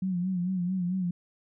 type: tone with vibrato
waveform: sine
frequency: 182 Hz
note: F#3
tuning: 28 cents flat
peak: -26 dBFS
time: 0.02-1.11 s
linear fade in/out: 5 ms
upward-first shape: sine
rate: 4.5 Hz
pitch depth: 74 cents each way
effects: none